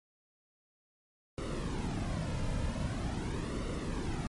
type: noise with flanger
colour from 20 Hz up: brown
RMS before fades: -35 dBFS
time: 1.38-4.27 s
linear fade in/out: 0 ms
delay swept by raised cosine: 1.2 to 2.7 ms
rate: 0.44 Hz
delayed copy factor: -0.6
effects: MP3 48 kbps